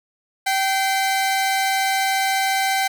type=tone pair together; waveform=sawtooth; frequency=774.3 / 2060 Hz; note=G5 / C7; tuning=-22 / -28 cents; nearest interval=octave + perfect fourth; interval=1694 cents; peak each=-15 / -22 dBFS; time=0.46-2.88 s; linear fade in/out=10 ms; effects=none